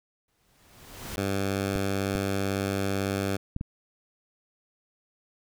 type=noise with exponential growth; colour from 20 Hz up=pink; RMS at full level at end=-35 dBFS; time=0.28-1.16 s; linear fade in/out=2 ms; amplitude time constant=190 ms
type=tone; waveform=10% pulse; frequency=98 Hz; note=G2; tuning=in tune; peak=-18 dBFS; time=1.17-3.37 s; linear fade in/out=10 ms
type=clicks; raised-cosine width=5 ms; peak=-19 dBFS; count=4; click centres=1.759 / 2.154 / 3.564 / 3.611 s
effects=none